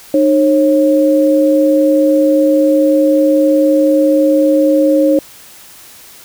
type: tone pair together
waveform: sine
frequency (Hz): 304.6 / 544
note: D#4 / C#5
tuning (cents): -37 / -33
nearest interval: minor seventh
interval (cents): 1004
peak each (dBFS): -10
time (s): 0.14-5.19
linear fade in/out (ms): 2
effects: white hiss -38 dBFS RMS until 6.24 s